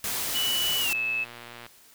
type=noise; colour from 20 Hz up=white; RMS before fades=-30 dBFS; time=0.04-0.93 s; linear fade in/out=0 ms
type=tone with pitch glide; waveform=sine; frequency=2960 to 2607 Hz; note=F#7 to E7; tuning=0 to -20 cents; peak=-25 dBFS; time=0.34-1.25 s; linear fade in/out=20 ms; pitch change=-220 cents; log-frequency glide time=0.8-0.94 s
type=click train; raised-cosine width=0.3 ms; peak=-26 dBFS; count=86; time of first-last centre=0.95-1.664 s; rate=119 Hz
effects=white hiss -55 dBFS RMS until 1.94 s